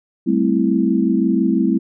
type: chord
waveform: sine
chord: A minor seventh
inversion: third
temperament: equal with one note detuned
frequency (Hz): 194.08 / 220 / 261.6 / 329.6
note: G3 / A3 / C4 / E4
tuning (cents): -17 / 0 / 0 / 0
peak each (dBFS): -19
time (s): 0.26-1.79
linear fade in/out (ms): 20
effects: none